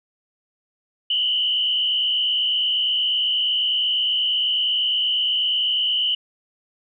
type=tone with frequency modulation; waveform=sine; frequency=2987 Hz; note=F#7; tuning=16 cents sharp; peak=-18 dBFS; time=1.1-6.15 s; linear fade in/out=5 ms; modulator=68.3 Hz; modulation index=1.6; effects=none